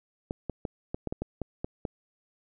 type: clicks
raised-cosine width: 2 ms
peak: -18 dBFS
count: 10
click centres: 0.309 / 0.497 / 0.652 / 0.945 / 1.073 / 1.125 / 1.22 / 1.417 / 1.645 / 1.852 s
effects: none